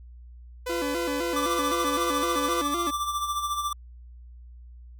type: tone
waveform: sawtooth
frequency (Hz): 500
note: B4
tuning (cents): +21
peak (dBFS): -25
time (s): 0.66-2.62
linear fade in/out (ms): 10
type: tone with vibrato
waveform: 40% pulse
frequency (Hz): 314.5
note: D#4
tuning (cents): +19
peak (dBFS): -28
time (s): 0.69-2.91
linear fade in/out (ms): 10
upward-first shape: square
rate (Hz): 3.9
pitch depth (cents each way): 160
type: tone with tremolo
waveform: square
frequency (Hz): 1174.7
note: D6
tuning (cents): 0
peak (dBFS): -25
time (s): 1.36-3.73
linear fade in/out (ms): 5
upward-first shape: sine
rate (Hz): 14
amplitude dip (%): 55
effects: added 60 Hz sine -43 dBFS peak until 4.99 s